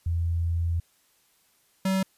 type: tone pair in turn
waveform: sine / square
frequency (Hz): 84.3 / 190.67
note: E2 / G3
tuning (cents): +39 / -48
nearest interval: octave + major second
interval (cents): 1413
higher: second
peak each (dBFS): -23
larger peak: neither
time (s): 0.06-0.8 / 1.85-2.03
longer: first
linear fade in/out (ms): 5
effects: white hiss -65 dBFS RMS until 2.17 s + resampled to 32000 Hz